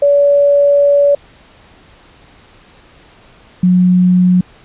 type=tone pair in turn; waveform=sine; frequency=571 / 181.16 Hz; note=D5 / F#3; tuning=-49 / -36 cents; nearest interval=octave + minor sixth; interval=1987 cents; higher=first; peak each=-6 dBFS; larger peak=neither; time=0.02-1.15 / 3.63-4.41 s; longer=first; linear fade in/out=5 ms; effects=pink hiss -44 dBFS RMS until 4.64 s + resampled to 8000 Hz